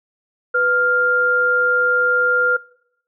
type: tone pair together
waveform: sine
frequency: 495 / 1400 Hz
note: B4 / F6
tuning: +4 / +4 cents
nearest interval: octave + tritone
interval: 1800 cents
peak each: -20 / -15 dBFS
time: 0.54-2.57 s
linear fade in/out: 10 ms
effects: noise-tail reverb RT60 0.8 s tail -23 dB re dry